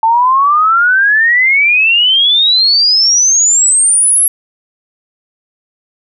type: exponential sweep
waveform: sine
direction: up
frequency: 880 to 11340 Hz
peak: -6 dBFS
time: 0.03-4.28 s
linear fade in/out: 2 ms
effects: none